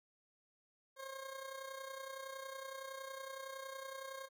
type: tone with amplitude modulation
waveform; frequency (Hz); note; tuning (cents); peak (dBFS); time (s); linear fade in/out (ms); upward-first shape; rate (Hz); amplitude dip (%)
20% pulse; 536; C5; +42; -38; 0.96-4.29; 50; sine; 30.8; 60
effects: none